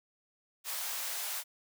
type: high-pass noise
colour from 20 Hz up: white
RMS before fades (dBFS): -37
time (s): 0.64-1.44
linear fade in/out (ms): 50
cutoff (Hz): 570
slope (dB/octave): 24
effects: none